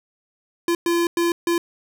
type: tone bursts at uneven times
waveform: square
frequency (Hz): 341.7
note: F4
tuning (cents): -38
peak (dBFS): -18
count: 4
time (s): 0.68-0.75 / 0.86-1.07 / 1.17-1.32 / 1.47-1.58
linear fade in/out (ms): 2
effects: none